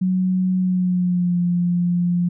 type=tone with pitch glide; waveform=sine; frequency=185 to 175.43 Hz; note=F#3 to F3; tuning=0 to +8 cents; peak=-16 dBFS; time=0.01-2.29 s; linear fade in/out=10 ms; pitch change=-92 cents; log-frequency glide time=0.58-1.39 s; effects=none